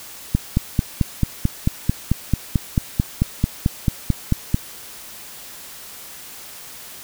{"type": "click train", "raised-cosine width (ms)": 5, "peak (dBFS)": -3, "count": 20, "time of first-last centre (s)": [0.35, 4.544], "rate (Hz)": 4.53, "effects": ["white hiss -38 dBFS RMS until 7.03 s"]}